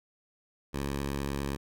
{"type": "tone with vibrato", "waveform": "10% pulse", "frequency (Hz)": 69.8, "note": "C#2", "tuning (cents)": 13, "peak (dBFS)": -23, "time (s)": [0.73, 1.57], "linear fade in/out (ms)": 20, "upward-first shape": "sine", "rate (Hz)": 15, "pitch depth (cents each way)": 21, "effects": []}